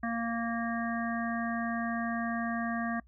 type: harmonic tone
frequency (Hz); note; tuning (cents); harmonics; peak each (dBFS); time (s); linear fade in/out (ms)
231.5; A#3; -12; 1 / 3 / 5 / 7 / 8; -32 / -37 / -39 / -40 / -41; 0.03-3; 5
effects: noise-tail reverb RT60 0.1 s tail -24 dB re dry + added 60 Hz sine -56 dBFS peak until 3.07 s